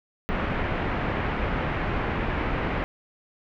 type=low-pass noise; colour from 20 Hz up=pink; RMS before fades=-27 dBFS; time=0.29-2.84 s; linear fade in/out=0 ms; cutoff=2400 Hz; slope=24 dB/octave; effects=none